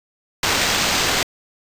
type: noise with sample-and-hold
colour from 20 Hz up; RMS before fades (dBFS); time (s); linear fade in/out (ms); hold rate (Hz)
violet; -19; 0.43-1.23; 2; 11025
effects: resampled to 32000 Hz